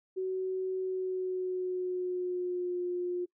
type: tone with pitch glide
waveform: sine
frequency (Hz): 374.9 to 356.1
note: F#4 to F4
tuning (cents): +23 to +34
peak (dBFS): -30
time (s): 0.16-3.26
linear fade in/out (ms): 20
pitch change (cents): -89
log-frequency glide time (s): 0.8-2.81
effects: noise-tail reverb RT60 0.1 s tail -23 dB re dry